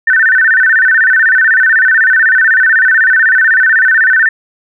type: tone with vibrato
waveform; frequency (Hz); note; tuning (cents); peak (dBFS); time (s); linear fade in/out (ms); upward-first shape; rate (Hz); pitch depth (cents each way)
sine; 1652; G#6; -10; -5; 0.07-4.29; 5; square; 16; 150
effects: none